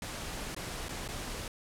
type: noise with dropouts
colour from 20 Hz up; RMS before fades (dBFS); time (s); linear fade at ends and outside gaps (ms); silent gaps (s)
pink; -39; 0.02-1.48; 2; 0.548-0.564 / 0.885-0.891 / 1.079-1.087
effects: low-pass 11000 Hz 12 dB/octave